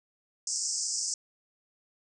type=band-pass noise; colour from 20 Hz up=pink; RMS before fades=-32 dBFS; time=0.47-1.14 s; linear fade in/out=2 ms; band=5000 to 8400 Hz; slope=96 dB/octave; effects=none